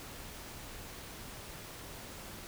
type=silence; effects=pink hiss -47 dBFS RMS until 2.47 s